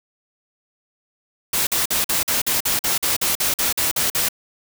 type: noise bursts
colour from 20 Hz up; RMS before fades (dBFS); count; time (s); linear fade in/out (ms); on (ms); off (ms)
white; -20; 15; 1.53-4.288; 5; 140; 47
effects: none